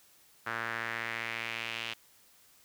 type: tone with band-pass filter sweep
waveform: sawtooth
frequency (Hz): 115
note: A#2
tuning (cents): -23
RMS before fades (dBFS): -37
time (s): 0.46-1.94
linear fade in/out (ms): 10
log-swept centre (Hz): 1500 to 2900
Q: 2.9
effects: white hiss -62 dBFS RMS until 2.64 s